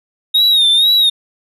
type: tone with vibrato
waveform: triangle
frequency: 3727 Hz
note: A#7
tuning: 1 cent flat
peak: -7 dBFS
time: 0.34-1.1 s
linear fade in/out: 10 ms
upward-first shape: sine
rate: 2.1 Hz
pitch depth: 88 cents each way
effects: none